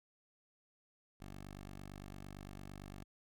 10% pulse tone, 48.83 Hz, G1, 6 cents flat, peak -40 dBFS, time 1.2-3.04 s, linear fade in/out 10 ms, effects none

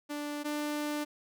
sawtooth tone pair in turn, 293.7 / 296.8 Hz, D4 / D4, 0 / +18 cents, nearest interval unison, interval 18 cents, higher second, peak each -31 / -28 dBFS, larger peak second, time 0.09-0.44 / 0.44-1.05 s, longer second, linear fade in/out 20 ms, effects none

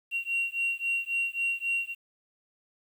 sine beating tone pair, 2748 / 2751.7 Hz, F7 / F7, -29 / -26 cents, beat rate 3.7 Hz, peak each -29 dBFS, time 0.11-1.95 s, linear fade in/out 50 ms, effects tanh soft clip ceiling -22 dBFS + 9-bit

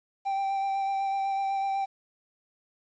triangle tone with vibrato, 783 Hz, G5, 2 cents flat, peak -24 dBFS, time 0.25-1.86 s, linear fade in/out 20 ms, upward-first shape sine, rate 8 Hz, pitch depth 15 cents each way, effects resampled to 16000 Hz + 10-bit

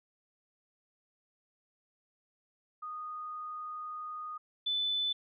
sine tone pair in turn, 1236 / 3503 Hz, D#6 / A7, -12 / -8 cents, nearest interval octave + tritone, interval 1804 cents, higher second, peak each -38 / -29 dBFS, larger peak second, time 2.82-4.38 / 4.66-5.13 s, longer first, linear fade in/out 10 ms, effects none

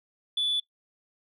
sine tone, 3462 Hz, A7, 29 cents flat, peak -22 dBFS, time 0.37-0.6 s, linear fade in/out 5 ms, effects noise-tail reverb RT60 0.1 s tail -20 dB re dry + tanh soft clip ceiling -22 dBFS

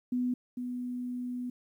sine tone pair in turn, 248.4 / 247.4 Hz, B3 / B3, +10 / +3 cents, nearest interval unison, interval 7 cents, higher first, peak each -27 / -33 dBFS, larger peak first, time 0.12-0.34 / 0.57-1.5 s, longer second, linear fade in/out 5 ms, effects 11-bit

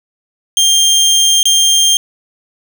25% pulse tone with dropouts, 3189 Hz, G7, 29 cents sharp, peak -4 dBFS, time 0.57-1.97 s, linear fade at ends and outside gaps 1 ms, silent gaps 1.43-1.455 s, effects none

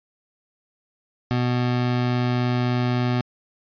25% pulse tone, 123.47 Hz, B2, in tune, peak -16 dBFS, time 1.31-3.21 s, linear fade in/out 0 ms, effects resampled to 11025 Hz

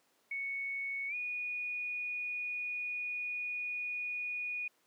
sine tone with pitch glide, 2217 to 2460 Hz, C#7 to D#7, 0 to -20 cents, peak -35 dBFS, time 0.31-4.68 s, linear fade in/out 5 ms, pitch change +180 cents, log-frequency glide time 1.08-1.15 s, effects pink hiss -72 dBFS RMS until 4.86 s + high-pass 300 Hz 12 dB/octave

